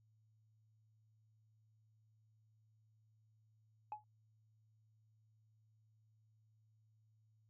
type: tone with exponential decay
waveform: sine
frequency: 847 Hz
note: G#5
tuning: 34 cents sharp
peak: -37 dBFS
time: 3.92-4.04 s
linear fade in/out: 1 ms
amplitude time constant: 26 ms
effects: tanh soft clip ceiling -38 dBFS + added 109 Hz sine -70 dBFS peak until 7.49 s